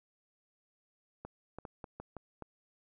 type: clicks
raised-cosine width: 1 ms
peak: -29 dBFS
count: 7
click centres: 1.25 / 1.586 / 1.652 / 1.842 / 2 / 2.167 / 2.423 s
effects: none